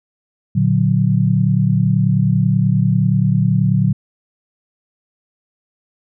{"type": "chord", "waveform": "sine", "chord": "Bb augmented", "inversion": "none", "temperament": "equal", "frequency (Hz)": [116.54, 146.83, 185], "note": ["Bb2", "D3", "F#3"], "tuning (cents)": [0, 0, 0], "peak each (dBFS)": -16, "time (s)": [0.55, 3.93], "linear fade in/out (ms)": 10, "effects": []}